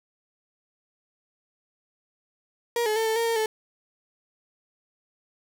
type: tone with pitch steps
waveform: 35% pulse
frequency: 472.5 / 428.3 / 446.9 / 442.2 / 461.9 / 458.7 / 436.4 Hz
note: A#4 / A4 / A4 / A4 / A#4 / A#4 / A4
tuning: +23 / -47 / +27 / +9 / -16 / -28 / -14 cents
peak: -21 dBFS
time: 2.76-3.46 s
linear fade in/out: 2 ms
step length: 100 ms
effects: none